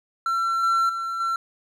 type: tone with level steps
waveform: triangle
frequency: 1352 Hz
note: E6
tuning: 43 cents sharp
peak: -19 / -16 / -24 / -20 dBFS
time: 0.26-1.36 s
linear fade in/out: 2 ms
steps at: 0.63 / 0.89 / 1.2 s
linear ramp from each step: 5 ms
effects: none